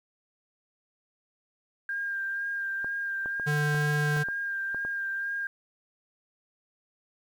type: tone with vibrato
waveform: sine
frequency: 1600 Hz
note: G6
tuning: 35 cents sharp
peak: -29 dBFS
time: 1.89-5.47 s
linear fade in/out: 2 ms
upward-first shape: sine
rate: 2.1 Hz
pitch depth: 19 cents each way
type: clicks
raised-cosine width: 1 ms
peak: -26 dBFS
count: 8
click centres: 2.845 / 3.259 / 3.398 / 3.746 / 4.166 / 4.286 / 4.746 / 4.85 s
type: tone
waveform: square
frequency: 148.6 Hz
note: D3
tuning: 21 cents sharp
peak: -26 dBFS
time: 3.46-4.24 s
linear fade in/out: 20 ms
effects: 10-bit